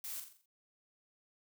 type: noise with echo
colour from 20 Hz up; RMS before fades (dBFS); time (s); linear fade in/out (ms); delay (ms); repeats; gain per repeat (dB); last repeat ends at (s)
blue; -43; 0.04-0.2; 2; 43; 6; -6; 0.458
effects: none